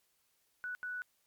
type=tone bursts at uneven times; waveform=sine; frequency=1480 Hz; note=F#6; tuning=in tune; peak=-37 dBFS; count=2; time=0.64-0.75 / 0.83-1.02 s; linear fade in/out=0 ms; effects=white hiss -75 dBFS RMS until 1.26 s + MP3 96 kbps